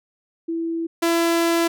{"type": "tone pair in turn", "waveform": ["sine", "sawtooth"], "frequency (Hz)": [330.9, 335.9], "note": ["E4", "E4"], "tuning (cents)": [7, 33], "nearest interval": "unison", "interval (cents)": 26, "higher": "second", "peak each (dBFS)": [-22, -13], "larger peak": "second", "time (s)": [[0.48, 0.87], [1.02, 1.68]], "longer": "second", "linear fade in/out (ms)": 10, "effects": []}